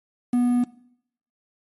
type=tone with quantisation; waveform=triangle; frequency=244.4 Hz; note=B3; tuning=18 cents flat; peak=-15 dBFS; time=0.33-0.64 s; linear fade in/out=5 ms; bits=7; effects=noise-tail reverb RT60 0.7 s tail -20 dB re dry + MP3 48 kbps